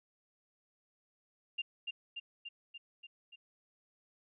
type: tone with echo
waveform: sine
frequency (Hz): 2794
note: F7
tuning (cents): 0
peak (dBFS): -33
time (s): 1.58-1.62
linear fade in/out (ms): 10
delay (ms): 290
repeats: 6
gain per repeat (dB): -3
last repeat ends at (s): 3.36
effects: none